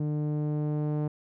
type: tone with low-pass filter sweep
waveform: sawtooth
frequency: 150 Hz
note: D3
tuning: 37 cents sharp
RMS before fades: -29 dBFS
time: 0-1.08 s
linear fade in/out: 5 ms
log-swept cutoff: 350 to 610 Hz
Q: 0.75
effects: none